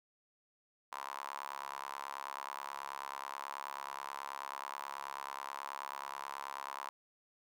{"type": "tone with high-pass filter", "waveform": "sawtooth", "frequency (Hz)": 69.3, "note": "C#2", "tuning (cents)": 0, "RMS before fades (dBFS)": -44, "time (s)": [0.92, 6.89], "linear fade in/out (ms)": 0, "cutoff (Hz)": 1000, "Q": 5.1, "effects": []}